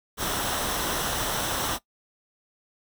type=noise with comb filter; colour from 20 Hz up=pink; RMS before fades=-28 dBFS; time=0.17-1.79 s; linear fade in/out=50 ms; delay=0.43 ms; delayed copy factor=-0.5; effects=noise-tail reverb RT60 0.1 s tail -19 dB re dry